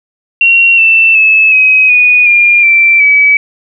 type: tone with pitch steps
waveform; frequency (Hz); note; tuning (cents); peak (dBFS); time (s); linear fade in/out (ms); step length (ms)
sine; 2741 / 2671 / 2602 / 2535 / 2470 / 2407 / 2345 / 2285; F7 / E7 / E7 / D#7 / D#7 / D7 / D7 / D7; -33 / +22 / -23 / +32 / -13 / +42 / -3 / -48; -3; 0.41-3.37; 2; 370
effects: none